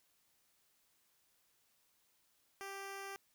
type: tone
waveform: 10% pulse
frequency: 392.9 Hz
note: G4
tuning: 4 cents sharp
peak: -36 dBFS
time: 2.61-3.16 s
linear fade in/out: 0 ms
effects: white hiss -75 dBFS RMS until 3.34 s